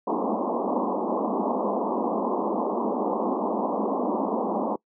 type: band-pass noise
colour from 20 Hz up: pink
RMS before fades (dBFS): -26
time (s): 0.07-4.76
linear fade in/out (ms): 5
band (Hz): 200 to 1100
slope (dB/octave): 96
effects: noise-tail reverb RT60 0.1 s tail -23 dB re dry